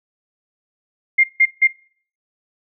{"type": "tone bursts", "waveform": "sine", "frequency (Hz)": 2115, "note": "C7", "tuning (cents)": 18, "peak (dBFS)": -9, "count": 3, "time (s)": [1.18, 1.674], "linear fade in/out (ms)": 10, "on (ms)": 58, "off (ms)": 160, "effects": ["noise-tail reverb RT60 0.5 s tail -21 dB re dry"]}